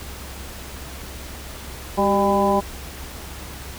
harmonic tone with a mistuned harmonic, 200 Hz, G3, 35 cents sharp, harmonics 1 / 2 / 3 / 4 / 5, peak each -22 / -22 / -22 / -22 / -22 dBFS, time 1.97-2.61 s, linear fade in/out 20 ms, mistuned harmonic 2, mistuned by -50 cents, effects added 67 Hz sine -37 dBFS peak until 3.78 s + pink hiss -37 dBFS RMS until 3.78 s

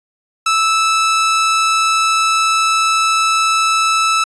sawtooth tone, 1313 Hz, E6, 7 cents flat, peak -8 dBFS, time 0.46-4.24 s, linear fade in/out 5 ms, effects resampled to 22050 Hz

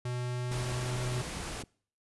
square tone with pitch glide, 123.47 to 124.33 Hz, B2 to B2, 0 to +12 cents, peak -33 dBFS, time 0.05-1.22 s, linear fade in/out 5 ms, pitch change +12 cents, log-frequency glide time 0.22-0.89 s
pink noise, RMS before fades -39 dBFS, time 0.51-1.63 s, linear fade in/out 10 ms
clicks, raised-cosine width 3 ms, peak -31 dBFS, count 7, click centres 0.514 / 0.719 / 1.269 / 1.371 / 1.403 / 1.512 / 1.637 s
effects noise-tail reverb RT60 0.5 s tail -25 dB re dry + resampled to 24000 Hz

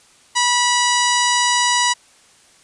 harmonic tone, 975 Hz, B5, 23 cents flat, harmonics 1 / 2 / 3 / 4 / 5 / 6 / 7 / 8 / 9, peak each -18 / -21 / -23 / -24 / -25 / -26 / -26 / -27 / -28 dBFS, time 0.35-1.94 s, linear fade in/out 20 ms, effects white hiss -51 dBFS RMS until 2.63 s + resampled to 22050 Hz

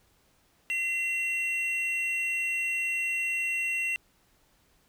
triangle tone pair together, 2044 / 2729 Hz, C7 / F7, -41 / -41 cents, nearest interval perfect fourth, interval 500 cents, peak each -33 / -26 dBFS, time 0.7-3.96 s, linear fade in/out 0 ms, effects pink hiss -66 dBFS RMS until 4.88 s

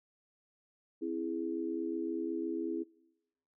sine chord, C augmented, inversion none, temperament equal, 261.6 / 329.6 / 415.3 Hz, C4 / E4 / G#4, 0 / 0 / 0 cents, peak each -40 / -35 / -40 dBFS, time 1.01-2.84 s, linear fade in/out 20 ms, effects noise-tail reverb RT60 1.0 s tail -25 dB re dry

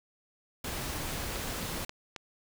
pink noise, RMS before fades -36 dBFS, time 0.64-1.85 s, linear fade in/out 5 ms
click train, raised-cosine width 0.2 ms, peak -22 dBFS, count 5, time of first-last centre 1.09-2.162 s, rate 3.73 Hz
effects none

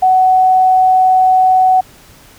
sine tone, 747 Hz, F#5, 16 cents sharp, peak -6 dBFS, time 0.02-1.81 s, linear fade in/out 10 ms, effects pink hiss -42 dBFS RMS until 2.38 s

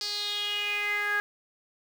sawtooth tone with band-pass filter sweep, 412.8 Hz, G#4, 10 cents flat, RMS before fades -30 dBFS, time 0.01-1.2 s, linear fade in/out 0 ms, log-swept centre 4800 to 1600 Hz, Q 6.5, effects 8-bit

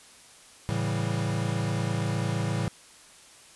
square chord, A dominant seventh, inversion none, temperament equal, 110 / 138.59 / 164.81 / 196 Hz, A2 / C#3 / E3 / G3, 0 / 0 / 0 / 0 cents, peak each -30 / -33 / -33 / -36 dBFS, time 0.69-2.68 s, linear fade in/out 0 ms, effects white hiss -52 dBFS RMS until 3.55 s + resampled to 24000 Hz

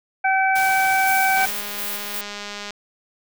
harmonic tone, 767 Hz, G5, 38 cents flat, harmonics 1 / 2 / 3, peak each -18 / -21 / -23 dBFS, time 0.24-1.46 s, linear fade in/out 10 ms
white noise, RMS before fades -30 dBFS, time 0.55-1.51 s, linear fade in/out 10 ms
violet noise with tremolo, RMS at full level -28 dBFS, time 1.07-2.21 s, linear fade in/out 2 ms, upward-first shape square, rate 2.8 Hz, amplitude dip 40%
click train, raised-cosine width 0.2 ms, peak -15 dBFS, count 275, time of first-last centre 1.37-2.707 s, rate 205 Hz
effects none

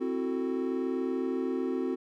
triangle chord, F# half-diminished seventh, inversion second, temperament equal with one note detuned, 261.6 / 329.6 / 370 / 443.6 Hz, C4 / E4 / F#4 / A4, 0 / 0 / 0 / +14 cents, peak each -30 / -35 / -30 / -36 dBFS, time 0-1.96 s, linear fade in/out 20 ms, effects none

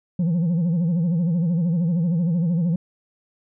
sine tone with vibrato, 170 Hz, F3, 46 cents flat, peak -15 dBFS, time 0.19-2.76 s, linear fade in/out 5 ms, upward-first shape sine, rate 13 Hz, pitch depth 120 cents each way, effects tanh soft clip ceiling -17 dBFS

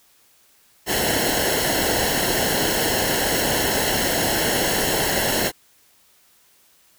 pink noise with comb filter, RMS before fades -21 dBFS, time 0.86-5.52 s, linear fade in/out 50 ms, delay 0.83 ms, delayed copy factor -0.75, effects white hiss -57 dBFS RMS until 6.98 s

